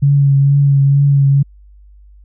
sine tone with vibrato, 140 Hz, C#3, 18 cents sharp, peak -7 dBFS, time 0.02-1.43 s, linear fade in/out 10 ms, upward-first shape triangle, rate 2.2 Hz, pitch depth 27 cents each way, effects added 50 Hz sine -39 dBFS peak until 2.24 s

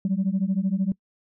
sine beating tone pair, 185 / 198 Hz, F#3 / G3, 0 / +18 cents, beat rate 13 Hz, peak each -23 dBFS, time 0.05-0.92 s, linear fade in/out 2 ms, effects noise-tail reverb RT60 0.1 s tail -25 dB re dry + tanh soft clip ceiling -16 dBFS

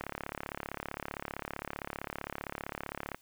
click train, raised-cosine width 0.5 ms, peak -21 dBFS, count 112, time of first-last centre 0.01-3.146 s, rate 35.4 Hz, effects white hiss -65 dBFS RMS until 3.21 s

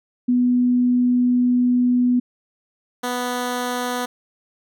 sine / 10% pulse tone pair in turn, 246.9 / 246.9 Hz, B3 / B3, 0 / 0 cents, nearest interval unison, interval 0 cents, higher neither, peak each -14 dBFS, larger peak neither, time 0.28-2.2 / 3.03-4.06 s, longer first, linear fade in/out 10 ms, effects none

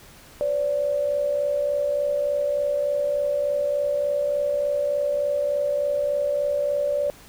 sine tone pair together, 515 / 578.4 Hz, C5 / D5, -28 / -27 cents, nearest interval major second, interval 201 cents, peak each -29 / -21 dBFS, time 0.41-7.1 s, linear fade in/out 0 ms, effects pink hiss -48 dBFS RMS until 7.28 s

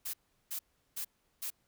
blue noise bursts, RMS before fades -38 dBFS, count 4, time 0.05-1.504 s, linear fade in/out 10 ms, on 86 ms, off 370 ms, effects pink hiss -75 dBFS RMS until 1.67 s

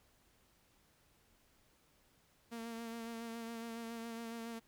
sawtooth tone with vibrato, 230 Hz, A#3, 23 cents flat, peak -39 dBFS, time 2.51-4.6 s, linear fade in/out 20 ms, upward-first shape sine, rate 7.2 Hz, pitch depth 26 cents each way, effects pink hiss -71 dBFS RMS until 4.67 s

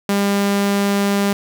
sawtooth tone, 200.5 Hz, G3, 39 cents sharp, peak -11 dBFS, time 0.09-1.33 s, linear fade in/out 2 ms, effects 7-bit

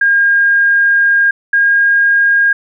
sine tone pair in turn, 1617 / 1623 Hz, G#6 / G#6, -47 / -40 cents, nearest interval unison, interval 7 cents, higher second, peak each -7 dBFS, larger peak neither, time 0.01-1.31 / 1.53-2.53 s, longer first, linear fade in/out 5 ms, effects none

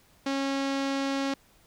sawtooth tone with low-pass filter, 273.8 Hz, C#4, 21 cents flat, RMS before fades -29 dBFS, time 0.26-1.34 s, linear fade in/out 5 ms, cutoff 5200 Hz, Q 1.2, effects pink hiss -61 dBFS RMS until 1.66 s

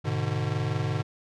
square chord, G# diminished, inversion none, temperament just, 103.83 / 124.59 / 149.51 Hz, G#2 / B2 / D3, 0 / +16 / +31 cents, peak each -31 dBFS, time 0.04-1.03 s, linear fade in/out 20 ms, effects low-pass 5000 Hz 12 dB/octave

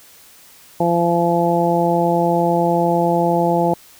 harmonic tone, 171.1 Hz, F3, 35 cents flat, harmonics 1 / 2 / 3 / 4 / 5, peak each -20 / -20 / -20 / -20 / -20 dBFS, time 0.8-3.74 s, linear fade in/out 5 ms, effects white hiss -46 dBFS RMS until 3.99 s

